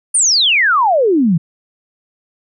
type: exponential sweep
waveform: sine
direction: down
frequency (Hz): 9620 to 152.9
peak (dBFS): -9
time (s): 0.14-1.38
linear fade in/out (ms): 10
effects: none